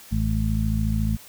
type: harmonic tone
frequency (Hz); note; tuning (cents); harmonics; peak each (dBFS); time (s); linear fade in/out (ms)
54; A1; -32; 1 / 2 / 3 / 4; -24 / -25 / -30 / -26; 0.11-1.17; 20
effects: white hiss -46 dBFS RMS until 1.28 s